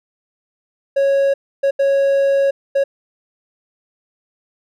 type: tone bursts at uneven times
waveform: triangle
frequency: 552 Hz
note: C#5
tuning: 7 cents flat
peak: -10 dBFS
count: 4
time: 0.96-1.34 / 1.63-1.71 / 1.79-2.51 / 2.75-2.84 s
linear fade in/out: 10 ms
effects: none